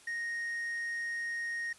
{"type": "tone with quantisation", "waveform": "triangle", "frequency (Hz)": 1864.7, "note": "A#6", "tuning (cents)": 0, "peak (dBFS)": -32, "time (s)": [0.07, 1.73], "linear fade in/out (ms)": 5, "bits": 10, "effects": ["white hiss -58 dBFS RMS until 1.78 s", "resampled to 24000 Hz"]}